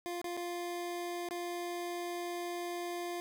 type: tone with dropouts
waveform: 25% pulse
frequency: 349.2 Hz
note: F4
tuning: in tune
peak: -33 dBFS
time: 0.06-3.2 s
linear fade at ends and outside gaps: 0 ms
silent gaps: 0.215-0.243 / 0.368-0.374 / 1.288-1.309 s
effects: none